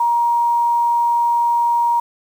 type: tone with quantisation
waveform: sine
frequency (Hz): 944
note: A#5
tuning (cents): +22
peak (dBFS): -13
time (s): 0-2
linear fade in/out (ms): 5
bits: 7
effects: none